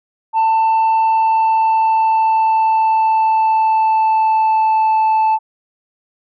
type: tone with pitch glide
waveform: sine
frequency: 890 to 876.7 Hz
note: A5 to A5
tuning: +20 to -7 cents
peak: -8 dBFS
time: 0.33-5.39 s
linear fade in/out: 50 ms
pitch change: -27 cents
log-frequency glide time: 0.99-4.96 s
effects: tanh soft clip ceiling -10 dBFS